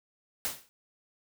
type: noise with exponential decay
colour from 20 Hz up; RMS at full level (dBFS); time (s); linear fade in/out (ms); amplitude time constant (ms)
white; -29; 0.45-0.69; 0; 51
effects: none